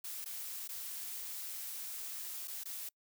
blue noise with dropouts, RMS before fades -43 dBFS, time 0.04-2.89 s, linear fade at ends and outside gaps 5 ms, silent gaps 0.245-0.258 / 0.677-0.689 / 2.475-2.479 / 2.637-2.655 s, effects noise-tail reverb RT60 0.1 s tail -26 dB re dry

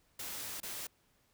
white noise with dropouts, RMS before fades -42 dBFS, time 0.19-0.87 s, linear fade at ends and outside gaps 5 ms, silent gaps 0.603-0.63 s, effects pink hiss -72 dBFS RMS until 1.33 s

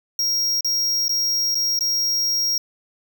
square tone with dropouts, 5600 Hz, F8, 4 cents sharp, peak -19 dBFS, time 0.19-2.58 s, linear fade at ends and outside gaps 2 ms, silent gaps 0.608-0.646 / 1.082-1.093 / 1.546-1.553 / 1.791-1.808 s, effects none

